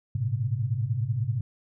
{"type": "tone cluster", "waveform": "sine", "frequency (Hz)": [105.4, 115.8, 131.5], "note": ["G#2", "A#2", "C3"], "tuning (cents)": [26, -11, 9], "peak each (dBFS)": -29, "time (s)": [0.15, 1.41], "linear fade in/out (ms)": 5, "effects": []}